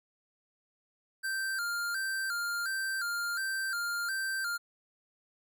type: tone with vibrato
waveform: square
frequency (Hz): 1480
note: F#6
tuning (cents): 0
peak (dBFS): -32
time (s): 1.23-4.58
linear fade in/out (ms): 20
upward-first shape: square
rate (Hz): 1.4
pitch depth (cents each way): 94
effects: none